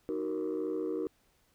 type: chord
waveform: sine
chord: D# minor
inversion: none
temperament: just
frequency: 311.1 / 373.4 / 466.7 Hz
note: D#4 / F#4 / A#4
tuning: 0 / +16 / +2 cents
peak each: -34 dBFS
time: 0.09-1.07 s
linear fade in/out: 0 ms
effects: tanh soft clip ceiling -27 dBFS + pink hiss -70 dBFS RMS until 1.54 s